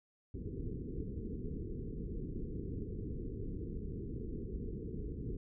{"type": "low-pass noise", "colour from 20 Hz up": "pink", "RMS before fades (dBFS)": -41, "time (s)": [0.34, 5.37], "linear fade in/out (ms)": 5, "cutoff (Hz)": 460, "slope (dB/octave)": 96, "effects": []}